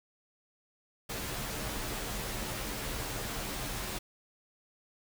pink noise with comb filter, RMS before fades -37 dBFS, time 1.09-3.99 s, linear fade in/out 10 ms, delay 12 ms, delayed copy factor -0.6, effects none

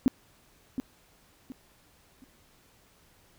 sine tone with echo, 259.8 Hz, C4, 12 cents flat, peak -17 dBFS, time 0.06-0.08 s, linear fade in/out 0 ms, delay 720 ms, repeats 3, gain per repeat -10 dB, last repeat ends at 2.24 s, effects pink hiss -62 dBFS RMS until 3.38 s

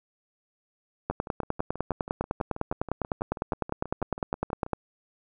two click trains, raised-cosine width 1 ms, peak -12 / -23 dBFS, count 37 / 23, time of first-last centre 1.1-4.733 / 1.11-4.664 s, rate 9.91 / 6.19 Hz, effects none

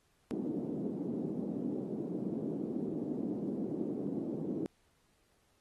white band-pass noise, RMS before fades -37 dBFS, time 0.31-4.66 s, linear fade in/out 0 ms, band 180 to 350 Hz, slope 24 dB/octave, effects pink hiss -73 dBFS RMS until 5.6 s + AAC 32 kbps

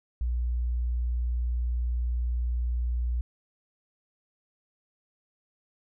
sine tone, 60 Hz, B1, 49 cents flat, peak -25 dBFS, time 0.21-3.21 s, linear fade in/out 0 ms, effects none

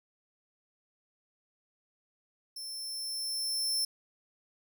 sawtooth tone with level ramp, 5340 Hz, E8, 22 cents sharp, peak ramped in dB -37 to -25 dBFS, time 2.56-3.85 s, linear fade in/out 5 ms, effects none

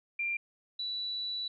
sine tone pair in turn, 2380 / 3948 Hz, D7 / B7, +22 / -1 cents, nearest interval major sixth, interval 877 cents, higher second, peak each -30 / -33 dBFS, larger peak first, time 0.19-0.37 / 0.79-1.48 s, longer second, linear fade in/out 5 ms, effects none

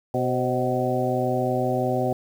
harmonic tone with a mistuned harmonic, 125.5 Hz, B2, 28 cents sharp, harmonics 1 / 2 / 3 / 4 / 5 / 6, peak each -28 / -28 / -28 / -28 / -28 / -28 dBFS, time 0.14-2.13 s, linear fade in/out 2 ms, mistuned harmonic 4, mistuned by +76 cents, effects 8-bit

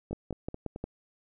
two click trains, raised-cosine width 2 ms, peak -20 / -24 dBFS, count 5 / 4, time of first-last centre 0.13-0.84 / 0.11-0.761 s, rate 5.63 / 4.61 Hz, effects none

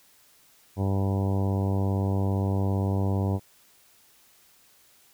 harmonic tone, 97.6 Hz, G2, 7 cents flat, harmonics 1 / 2 / 3 / 4 / 5 / 6 / 7 / 8 / 9 / 10, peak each -24 / -30 / -34 / -36 / -38 / -40 / -41 / -42 / -43 / -44 dBFS, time 0.76-3.4 s, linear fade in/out 50 ms, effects white hiss -59 dBFS RMS until 5.13 s

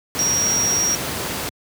sine tone in noise, 5660 Hz, F8, 22 cents sharp, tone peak -17 dBFS, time 0.19-0.95 s, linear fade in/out 0 ms, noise pink, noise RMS -25 dBFS, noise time 0.15-1.49 s, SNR +5 dB, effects high-pass 100 Hz 12 dB/octave

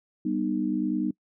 sine chord, G augmented, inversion none, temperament just, 196 / 245 / 306.2 Hz, G3 / B3 / D#4, 0 / -14 / -28 cents, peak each -30 / -29 / -27 dBFS, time 0.25-1.11 s, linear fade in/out 5 ms, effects noise-tail reverb RT60 0.1 s tail -24 dB re dry

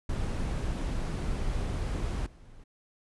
brown noise with level steps, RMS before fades -31 / -51 dBFS, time 0.09-2.64 s, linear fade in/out 5 ms, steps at 2.26 s, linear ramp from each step 5 ms, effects resampled to 24000 Hz

